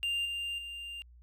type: tone with level steps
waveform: triangle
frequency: 2794 Hz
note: F7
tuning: in tune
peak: -28 / -32 / -38 dBFS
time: 0.03-1.02 s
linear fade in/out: 0 ms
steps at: 0.25 / 0.58 s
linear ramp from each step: 5 ms
effects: added 60 Hz sine -53 dBFS peak until 1.22 s